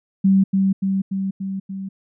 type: tone with echo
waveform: sine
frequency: 193 Hz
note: G3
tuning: 27 cents flat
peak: -11 dBFS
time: 0.24-0.44 s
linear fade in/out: 10 ms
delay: 290 ms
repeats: 5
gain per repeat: -3 dB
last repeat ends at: 1.89 s
effects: none